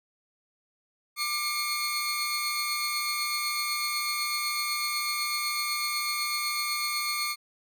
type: tone cluster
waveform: sawtooth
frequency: 1189 / 2165 / 4338 Hz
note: D6 / C#7 / C#8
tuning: +21 / -41 / -38 cents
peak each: -29 dBFS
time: 1.16-7.36 s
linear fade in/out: 50 ms
effects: none